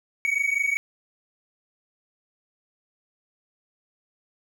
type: tone pair together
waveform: triangle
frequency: 2234 / 2259 Hz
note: C#7 / C#7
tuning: +13 / +32 cents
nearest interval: unison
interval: 19 cents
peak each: -23 dBFS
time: 0.25-0.77 s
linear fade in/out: 0 ms
effects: none